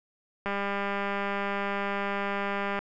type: click train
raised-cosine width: 0.5 ms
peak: -16 dBFS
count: 467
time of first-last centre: 0.46-2.79 s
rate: 200 Hz
effects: none